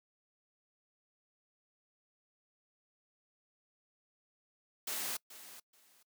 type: noise with echo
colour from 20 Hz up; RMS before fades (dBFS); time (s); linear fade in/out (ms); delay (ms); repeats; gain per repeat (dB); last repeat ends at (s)
white; -38; 4.87-5.17; 5; 430; 2; -14; 6.03
effects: noise-tail reverb RT60 0.1 s tail -24 dB re dry + high-pass 200 Hz 12 dB/octave

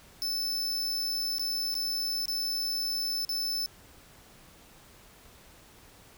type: tone with dropouts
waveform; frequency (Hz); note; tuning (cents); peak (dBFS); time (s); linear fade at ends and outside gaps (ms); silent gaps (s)
45% pulse; 5270; E8; -1; -29; 0.22-3.66; 0; 1.383-1.395 / 1.742-1.752 / 2.256-2.282 / 3.249-3.292
effects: pink hiss -55 dBFS RMS until 6.17 s

